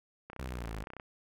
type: click train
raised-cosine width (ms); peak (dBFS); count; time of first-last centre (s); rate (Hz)
0.5; -29; 23; 0.3-0.998; 31.5
type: linear sweep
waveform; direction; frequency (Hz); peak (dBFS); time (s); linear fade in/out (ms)
sawtooth; down; 66.7 to 50.2; -34; 0.39-0.84; 5
effects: none